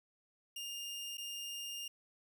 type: tone with dropouts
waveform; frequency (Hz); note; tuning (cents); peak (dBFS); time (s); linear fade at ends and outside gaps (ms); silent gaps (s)
sawtooth; 2817; F7; +14; -38; 0.56-1.88; 5; 1.172-1.18
effects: 13-bit